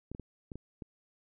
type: clicks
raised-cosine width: 3 ms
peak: -29 dBFS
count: 6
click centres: 0.116 / 0.149 / 0.197 / 0.518 / 0.556 / 0.822 s
effects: none